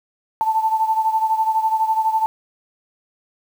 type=beating tone pair; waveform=sine; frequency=880 / 892 Hz; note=A5 / A5; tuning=0 / +23 cents; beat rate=12 Hz; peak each=-17 / -22 dBFS; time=0.41-2.26 s; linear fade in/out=0 ms; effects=7-bit